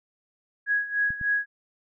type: tone with tremolo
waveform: sine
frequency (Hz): 1661.2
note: G#6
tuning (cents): 0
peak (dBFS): -20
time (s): 0.66-1.46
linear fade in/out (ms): 50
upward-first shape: sine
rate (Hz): 3.4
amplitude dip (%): 80
type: clicks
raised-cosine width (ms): 5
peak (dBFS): -27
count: 2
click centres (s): 1.105 / 1.213
effects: none